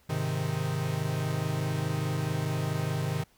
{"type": "chord", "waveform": "45% pulse", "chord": "Ab major", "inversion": "none", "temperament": "equal", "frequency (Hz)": [103.83, 130.81, 155.56], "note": ["Ab2", "C3", "Eb3"], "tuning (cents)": [0, 0, 0], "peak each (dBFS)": [-35, -32, -31], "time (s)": [0.09, 3.24], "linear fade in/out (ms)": 10, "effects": ["pink hiss -64 dBFS RMS until 3.37 s"]}